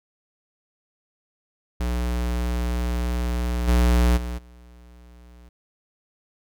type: tone with level steps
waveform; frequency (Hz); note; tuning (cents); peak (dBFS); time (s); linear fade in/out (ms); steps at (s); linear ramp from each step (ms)
square; 60.2; B1; -44; -23 / -16 / -28 / -46; 1.8-5.49; 5; 3.67 / 4.16 / 4.37; 20
effects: none